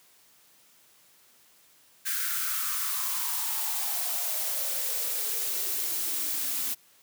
blue noise with high-pass filter sweep, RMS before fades -30 dBFS, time 2.05-6.75 s, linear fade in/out 20 ms, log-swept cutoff 1600 to 240 Hz, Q 5.9, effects white hiss -60 dBFS RMS until 7.02 s + high-pass 100 Hz 12 dB/octave

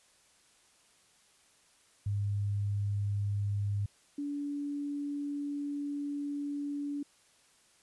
sine tone pair in turn, 101.6 / 287.4 Hz, G#2 / D4, -38 / -37 cents, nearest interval octave + tritone, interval 1801 cents, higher second, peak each -29 / -33 dBFS, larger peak first, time 2.06-3.86 / 4.18-7.03 s, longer second, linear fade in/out 5 ms, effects white hiss -65 dBFS RMS until 7.82 s + resampled to 24000 Hz

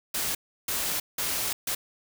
white noise bursts at uneven times, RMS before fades -29 dBFS, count 4, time 0.14-0.35 / 0.68-1 / 1.18-1.53 / 1.67-1.75 s, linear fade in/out 5 ms, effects none

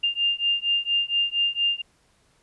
sine beating tone pair, 2800 / 2804.3 Hz, F7 / F7, +4 / +6 cents, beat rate 4.3 Hz, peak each -24 dBFS, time 0.03-1.82 s, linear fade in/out 10 ms, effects pink hiss -63 dBFS RMS until 2.42 s + resampled to 24000 Hz

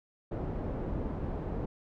pink low-pass noise, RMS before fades -35 dBFS, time 0.31-1.66 s, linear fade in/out 10 ms, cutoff 600 Hz, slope 12 dB/octave, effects none

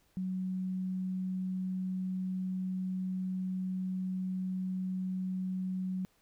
sine tone, 186 Hz, F#3, 9 cents sharp, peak -32 dBFS, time 0.17-6.05 s, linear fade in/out 0 ms, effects pink hiss -70 dBFS RMS until 6.21 s

